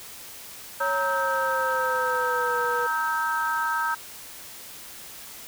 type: tone with pitch glide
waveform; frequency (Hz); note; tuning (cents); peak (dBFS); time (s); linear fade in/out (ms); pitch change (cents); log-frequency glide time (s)
sine; 554.4 to 485.4; C#5 to B4; 0 to -30; -27; 0.8-2.87; 10; -230; 0.94-2.59
type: chord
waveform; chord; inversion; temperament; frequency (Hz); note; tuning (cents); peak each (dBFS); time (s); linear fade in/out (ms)
sine; E diminished; second; equal with one note detuned; 932.3 / 1289.1 / 1568; Bb5 / E6 / G6; 0 / -39 / 0; -27; 0.8-3.95; 10
effects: tanh soft clip ceiling -14 dBFS + white hiss -42 dBFS RMS until 5.47 s